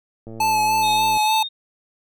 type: click train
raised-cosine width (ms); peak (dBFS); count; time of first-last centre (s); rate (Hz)
2; -24; 102; 0.27-1.172; 112
type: tone with vibrato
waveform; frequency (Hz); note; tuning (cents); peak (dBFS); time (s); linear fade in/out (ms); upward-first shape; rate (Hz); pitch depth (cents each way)
square; 865; A5; -30; -17; 0.4-1.43; 5; sine; 3.4; 25
type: tone with tremolo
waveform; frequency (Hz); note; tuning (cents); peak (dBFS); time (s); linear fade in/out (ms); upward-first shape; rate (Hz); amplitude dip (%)
sine; 3690; A#7; -18; -23; 0.82-1.49; 20; triangle; 2.3; 65
effects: none